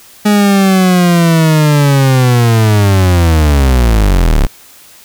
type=linear sweep; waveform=40% pulse; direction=down; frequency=210 to 32.7 Hz; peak=-5 dBFS; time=0.25-4.47 s; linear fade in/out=10 ms; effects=white hiss -39 dBFS RMS until 5.04 s